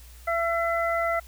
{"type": "harmonic tone", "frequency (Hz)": 673, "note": "E5", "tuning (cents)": 36, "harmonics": [1, 2, 3], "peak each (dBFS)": [-25, -28, -30], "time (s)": [0.27, 1.2], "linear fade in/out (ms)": 10, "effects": ["added 60 Hz sine -45 dBFS peak until 1.27 s", "white hiss -53 dBFS RMS until 1.27 s"]}